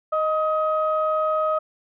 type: tone pair together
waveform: sine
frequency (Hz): 622.3 / 1263.4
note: D#5 / D#6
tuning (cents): 0 / +26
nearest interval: octave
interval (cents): 1226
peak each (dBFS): -21 / -22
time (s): 0.12-1.59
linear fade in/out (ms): 10
effects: tanh soft clip ceiling -11 dBFS